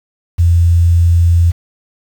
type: tone with quantisation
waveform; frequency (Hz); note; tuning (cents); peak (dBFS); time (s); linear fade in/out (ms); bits
sine; 85.4; F2; -38; -6; 0.38-1.52; 20; 6
effects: none